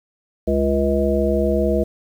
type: harmonic tone with a mistuned harmonic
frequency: 69.3 Hz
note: C#2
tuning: in tune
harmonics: 1 / 3 / 5 / 7 / 9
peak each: -22 / -22 / -22 / -22 / -22 dBFS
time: 0.47-1.84 s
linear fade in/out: 10 ms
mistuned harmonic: 9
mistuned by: +23 cents
effects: 8-bit